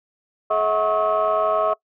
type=tone cluster; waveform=sine; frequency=426.2 / 640 / 731 / 1096 / 1283 Hz; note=G#4 / D#5 / F#5 / C#6 / E6; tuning=+45 / +49 / -21 / -20 / -47 cents; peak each=-27 / -19 / -27 / -23 / -25 dBFS; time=0.5-1.74 s; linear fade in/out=10 ms; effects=noise-tail reverb RT60 0.1 s tail -22 dB re dry + tanh soft clip ceiling -10 dBFS